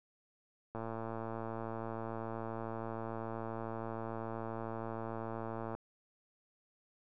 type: click train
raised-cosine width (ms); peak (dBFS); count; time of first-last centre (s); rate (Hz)
1; -27; 566; 0.75-5.75; 113
effects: none